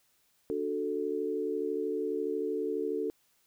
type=chord; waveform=sine; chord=D major; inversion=none; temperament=equal with one note detuned; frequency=293.7 / 367.7 / 440 Hz; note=D4 / F#4 / A4; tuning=0 / -11 / 0 cents; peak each=-36 / -35 / -32 dBFS; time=0.5-3.1 s; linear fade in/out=0 ms; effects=white hiss -70 dBFS RMS until 3.46 s